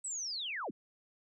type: linear sweep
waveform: sine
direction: down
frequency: 8150 to 130 Hz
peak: -36 dBFS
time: 0.04-0.71 s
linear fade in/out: 10 ms
effects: none